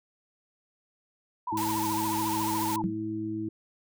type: tone with vibrato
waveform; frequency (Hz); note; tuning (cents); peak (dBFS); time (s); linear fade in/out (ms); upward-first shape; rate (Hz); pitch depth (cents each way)
sine; 932.3; A#5; 0; -29; 1.47-2.82; 5; triangle; 14; 160
type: harmonic tone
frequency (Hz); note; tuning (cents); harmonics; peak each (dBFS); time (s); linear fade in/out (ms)
108.1; A2; -30; 1 / 2 / 3; -39 / -38 / -31; 1.52-3.49; 5
type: noise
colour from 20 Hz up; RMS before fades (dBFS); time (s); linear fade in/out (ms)
white; -36; 1.57-2.76; 2
type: tone with exponential decay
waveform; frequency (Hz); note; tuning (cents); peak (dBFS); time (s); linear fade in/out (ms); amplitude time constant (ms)
sine; 186.1; F#3; +10; -21; 2.84-2.99; 0; 31
effects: none